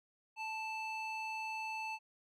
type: tone with band-pass filter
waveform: square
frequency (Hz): 880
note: A5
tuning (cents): 0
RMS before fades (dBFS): -41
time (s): 0.36-1.99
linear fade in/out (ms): 50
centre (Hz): 2000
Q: 3
effects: none